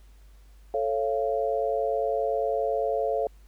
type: chord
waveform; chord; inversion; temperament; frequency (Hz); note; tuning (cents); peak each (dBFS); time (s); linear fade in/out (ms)
sine; A augmented; none; just; 440 / 550 / 687.5; A4 / C#5 / E#5; 0 / -14 / -27; -28; 0.74-3.27; 2
effects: added 50 Hz sine -49 dBFS peak until 3.47 s + pink hiss -64 dBFS RMS until 3.47 s